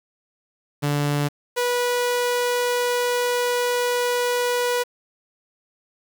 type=tone pair in turn; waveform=sawtooth; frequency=145.3 / 488.7 Hz; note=D3 / B4; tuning=-18 / -18 cents; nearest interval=octave + major sixth; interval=2100 cents; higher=second; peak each=-16 dBFS; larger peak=neither; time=0.82-1.29 / 1.56-4.84 s; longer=second; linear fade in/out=20 ms; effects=7-bit